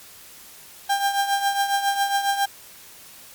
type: tone with tremolo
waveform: 35% pulse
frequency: 797 Hz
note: G5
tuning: 28 cents sharp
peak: -15 dBFS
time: 0.89-2.46 s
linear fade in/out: 10 ms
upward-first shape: triangle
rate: 7.3 Hz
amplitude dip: 70%
effects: white hiss -45 dBFS RMS until 3.34 s + MP3 96 kbps